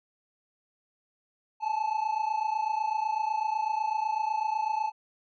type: tone pair together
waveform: triangle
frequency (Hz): 851 / 879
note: G#5 / A5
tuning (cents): +42 / -2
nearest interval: minor second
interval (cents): 56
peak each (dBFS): -28 / -27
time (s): 1.6-4.92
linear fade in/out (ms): 50
effects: resampled to 16000 Hz